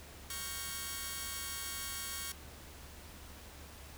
5% pulse chord, G half-diminished seventh, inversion second, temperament equal, 1108.7 / 1396.9 / 1568 / 1864.7 Hz, Db6 / F6 / G6 / Bb6, 0 / 0 / 0 / 0 cents, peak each -31 / -36 / -34 / -35 dBFS, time 0.3-2.32 s, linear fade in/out 2 ms, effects added 72 Hz sine -53 dBFS peak until 3.97 s + pink hiss -53 dBFS RMS until 3.97 s

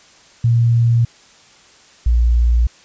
sine tone pair in turn, 117.3 / 58.75 Hz, A#2 / A#1, +11 / +14 cents, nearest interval octave, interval 1197 cents, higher first, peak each -10 dBFS, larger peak neither, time 0.44-1.05 / 2.06-2.67 s, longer neither, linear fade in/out 5 ms, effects white hiss -47 dBFS RMS until 2.84 s + resampled to 16000 Hz

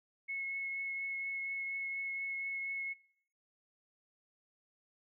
sine tone with vibrato, 2185 Hz, C#7, 26 cents flat, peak -36 dBFS, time 0.28-2.94 s, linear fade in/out 20 ms, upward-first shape triangle, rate 4.2 Hz, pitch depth 11 cents each way, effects noise-tail reverb RT60 0.7 s tail -24 dB re dry

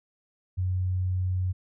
sine tone, 92 Hz, F#2, 9 cents flat, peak -24 dBFS, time 0.57-1.53 s, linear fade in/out 20 ms, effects none

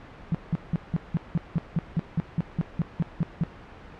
sine tone bursts, 165 Hz, E3, 2 cents sharp, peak -20 dBFS, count 16, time 0.32-3.436 s, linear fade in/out 0 ms, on 26 ms, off 180 ms, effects pink hiss -45 dBFS RMS until 3.99 s + low-pass 2000 Hz 12 dB/octave

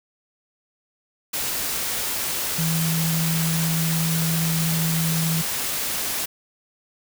sine tone in noise, 163.1 Hz, E3, 18 cents flat, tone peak -21 dBFS, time 2.58-5.42 s, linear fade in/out 10 ms, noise white, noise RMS -26 dBFS, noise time 1.33-6.26 s, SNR +2 dB, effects none

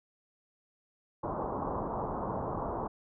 white low-pass noise, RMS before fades -35 dBFS, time 1.23-2.88 s, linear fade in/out 10 ms, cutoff 1100 Hz, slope 48 dB/octave, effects none

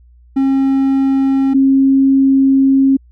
triangle / sine tone pair in turn, 269.9 / 269.9 Hz, C#4 / C#4, -46 / -46 cents, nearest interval unison, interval 0 cents, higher neither, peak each -8 / -7 dBFS, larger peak second, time 0.36-1.54 / 1.54-2.97 s, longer second, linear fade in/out 10 ms, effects added 60 Hz sine -42 dBFS peak until 3.11 s

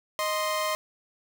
sawtooth tone pair together, 622.3 / 1046.5 Hz, D#5 / C6, 0 / 0 cents, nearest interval major sixth, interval 900 cents, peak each -25 dBFS, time 0.19-0.75 s, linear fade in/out 0 ms, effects none

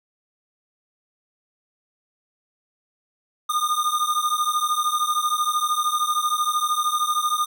square beating tone pair, 1212 / 1225 Hz, D#6 / D#6, -46 / -27 cents, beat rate 13 Hz, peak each -24 dBFS, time 3.49-7.46 s, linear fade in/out 10 ms, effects none

